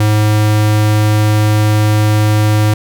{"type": "tone", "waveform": "square", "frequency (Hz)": 106.4, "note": "G#2", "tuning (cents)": 42, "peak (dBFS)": -9, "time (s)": [0, 2.74], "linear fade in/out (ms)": 5, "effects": []}